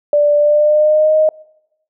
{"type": "tone with pitch glide", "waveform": "sine", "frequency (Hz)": [587.3, 622.2], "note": ["D5", "D#5"], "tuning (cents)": [0, 0], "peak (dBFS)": -8, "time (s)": [0.13, 1.29], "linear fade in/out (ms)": 2, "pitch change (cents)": 100, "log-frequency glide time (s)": [0.36, 1.15], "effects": ["noise-tail reverb RT60 0.9 s tail -25 dB re dry"]}